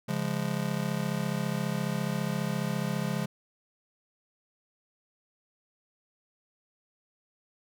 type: chord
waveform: square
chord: Db major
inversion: none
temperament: just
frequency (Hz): 138.59 / 173.24 / 207.9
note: Db3 / F3 / Ab3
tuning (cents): 0 / -14 / +2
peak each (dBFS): -34 / -33 / -34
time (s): 0.08-3.26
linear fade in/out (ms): 10
effects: none